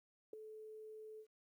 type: tone with ADSR envelope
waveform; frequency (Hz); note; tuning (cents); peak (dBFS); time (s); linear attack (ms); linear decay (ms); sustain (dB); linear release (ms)
sine; 433.6; A4; -25; -40; 0.33-1.27; 4; 4; -10; 76
effects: 13-bit